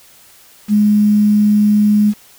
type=tone with quantisation; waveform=sine; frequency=209.2 Hz; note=G#3; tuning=13 cents sharp; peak=-8 dBFS; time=0.68-2.14 s; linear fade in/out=50 ms; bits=6; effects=white hiss -45 dBFS RMS until 2.38 s